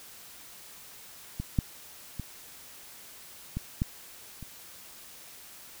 clicks, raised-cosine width 5 ms, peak -20 / -11 / -22 / -19 / -14 / -29 dBFS, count 6, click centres 1.4 / 1.588 / 2.197 / 3.57 / 3.819 / 4.427 s, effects white hiss -49 dBFS RMS until 5.8 s

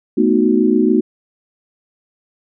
sine chord, B dominant seventh, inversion third, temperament equal, 220 / 246.9 / 311.1 / 370 Hz, A3 / B3 / D#4 / F#4, 0 / 0 / 0 / 0 cents, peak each -16 dBFS, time 0.17-1.01 s, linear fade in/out 10 ms, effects none

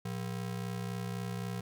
square ring-modulated tone, 146.83 Hz, D3, in tune, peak -33 dBFS, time 0.05-1.61 s, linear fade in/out 5 ms, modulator 31.9 Hz, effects none

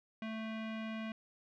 square tone with low-pass filter, 220.9 Hz, A3, 7 cents sharp, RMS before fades -41 dBFS, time 0.22-1.12 s, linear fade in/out 2 ms, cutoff 2600 Hz, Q 2.2, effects none

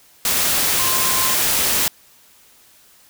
sine tone in noise, 1046.5 Hz, C6, in tune, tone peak -25 dBFS, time 0.79-1.34 s, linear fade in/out 2 ms, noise white, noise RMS -18 dBFS, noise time 0.25-1.88 s, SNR -10 dB, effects white hiss -51 dBFS RMS until 3.09 s

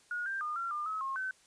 sine tone with pitch steps, 1444 / 1581 / 1216 / 1369 / 1202 / 1284 / 1076 / 1527 Hz, F#6 / G6 / D#6 / F6 / D6 / E6 / C6 / G6, -43 / +14 / -40 / -35 / +40 / -46 / +48 / -46 cents, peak -33 dBFS, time 0.11-1.31 s, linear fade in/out 2 ms, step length 150 ms, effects white hiss -64 dBFS RMS until 1.46 s + resampled to 22050 Hz

